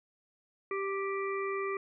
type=harmonic tone; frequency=392 Hz; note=G4; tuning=in tune; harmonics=1 / 3 / 5 / 6; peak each=-33 / -37 / -42 / -43 dBFS; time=0.71-1.77 s; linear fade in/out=2 ms; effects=none

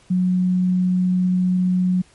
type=tone; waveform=sine; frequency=182.5 Hz; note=F#3; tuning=24 cents flat; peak=-15 dBFS; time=0.1-2.02 s; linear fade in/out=10 ms; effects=pink hiss -53 dBFS RMS until 2.14 s + MP3 48 kbps

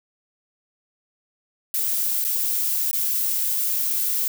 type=noise with dropouts; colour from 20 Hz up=violet; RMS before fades=-23 dBFS; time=1.74-4.28 s; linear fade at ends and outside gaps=1 ms; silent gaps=2.242-2.249 / 2.912-2.93 s; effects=none

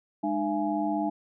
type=tone cluster; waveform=sine; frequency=207 / 303.1 / 678 / 836 Hz; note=G#3 / D#4 / E5 / G#5; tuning=-5 / -45 / +49 / +11 cents; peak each=-33 / -28 / -32 / -32 dBFS; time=0.23-1.1 s; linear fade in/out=10 ms; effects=none

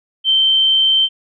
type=tone; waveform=sine; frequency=3114 Hz; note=G7; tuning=12 cents flat; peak=-10 dBFS; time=0.24-1.09 s; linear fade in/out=50 ms; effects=none

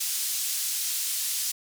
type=band-pass noise; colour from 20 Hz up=pink; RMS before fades=-29 dBFS; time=0-1.52 s; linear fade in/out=10 ms; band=5400 to 16000 Hz; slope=12 dB/octave; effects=none

